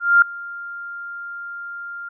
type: tone with ADSR envelope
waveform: sine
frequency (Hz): 1396.9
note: F6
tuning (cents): 0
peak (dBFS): -7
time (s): 0-2.09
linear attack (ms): 220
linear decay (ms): 3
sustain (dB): -22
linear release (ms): 8
effects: none